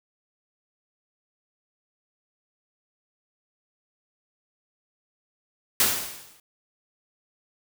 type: noise with exponential decay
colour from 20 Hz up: white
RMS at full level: -18 dBFS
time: 5.8-6.4 s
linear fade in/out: 2 ms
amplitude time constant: 130 ms
effects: none